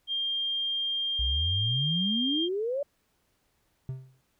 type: tone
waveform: sine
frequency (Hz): 3200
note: G7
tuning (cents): +35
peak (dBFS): -27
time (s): 0.07-2.49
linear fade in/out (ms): 50
type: exponential sweep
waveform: sine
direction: up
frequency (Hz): 57.6 to 587.3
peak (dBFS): -27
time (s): 1.19-2.83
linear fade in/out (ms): 5
type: tone with exponential decay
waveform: triangle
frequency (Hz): 130.81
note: C3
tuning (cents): 0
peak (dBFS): -27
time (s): 3.89-4.21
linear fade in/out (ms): 0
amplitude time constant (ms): 69
effects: pink hiss -72 dBFS RMS until 4.39 s